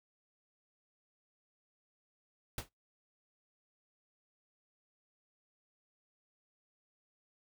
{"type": "noise with exponential decay", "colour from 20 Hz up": "pink", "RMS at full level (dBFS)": -35, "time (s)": [2.58, 2.69], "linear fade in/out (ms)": 2, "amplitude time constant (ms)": 23, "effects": ["noise-tail reverb RT60 0.2 s tail -25 dB re dry"]}